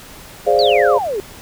sine chord, D half-diminished seventh, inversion second, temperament equal, 415.3 / 523.3 / 587.3 / 698.5 Hz, Ab4 / C5 / D5 / F5, 0 / 0 / 0 / 0 cents, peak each -16 dBFS, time 0.46-0.99 s, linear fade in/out 20 ms
sine exponential sweep, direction down, 4699 to 374.5 Hz, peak -18 dBFS, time 0.59-1.2 s, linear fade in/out 0 ms
effects pink hiss -38 dBFS RMS until 1.41 s

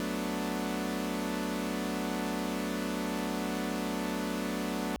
sawtooth chord, B minor seventh, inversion second, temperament equal, 185 / 220 / 246.9 / 293.7 Hz, F#3 / A3 / B3 / D4, 0 / 0 / 0 / 0 cents, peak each -33 dBFS, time 0-4.96 s, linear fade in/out 0 ms, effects added 60 Hz sine -51 dBFS peak until 5 s

